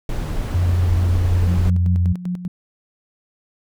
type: noise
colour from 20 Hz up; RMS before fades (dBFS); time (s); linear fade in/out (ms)
brown; -24; 0.09-1.7; 2
type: tone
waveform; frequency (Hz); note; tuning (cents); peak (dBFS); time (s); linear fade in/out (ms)
sine; 88.5; F2; +23; -14; 0.54-2.13; 10
type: tone with tremolo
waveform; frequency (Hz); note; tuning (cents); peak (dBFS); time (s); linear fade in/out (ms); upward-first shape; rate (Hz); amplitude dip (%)
sine; 178.9; F3; +42; -20; 1.47-2.48; 5; square; 5.1; 65
effects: none